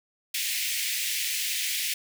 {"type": "high-pass noise", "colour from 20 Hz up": "pink", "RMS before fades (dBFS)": -29, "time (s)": [0.34, 1.94], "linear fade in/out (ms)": 5, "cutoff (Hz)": 2000, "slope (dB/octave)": 48, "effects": []}